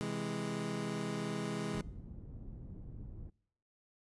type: chord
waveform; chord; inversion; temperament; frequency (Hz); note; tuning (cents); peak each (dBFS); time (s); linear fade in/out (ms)
25% pulse; C augmented; none; equal; 130.81 / 164.81 / 207.7; C3 / E3 / G#3; 0 / 0 / 0; -39 / -37 / -35; 0.01-1.81; 0
type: low-pass noise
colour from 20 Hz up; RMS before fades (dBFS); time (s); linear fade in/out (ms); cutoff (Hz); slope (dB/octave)
pink; -47; 1.74-3.3; 5; 200; 12
effects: noise-tail reverb RT60 0.7 s tail -25 dB re dry + resampled to 24000 Hz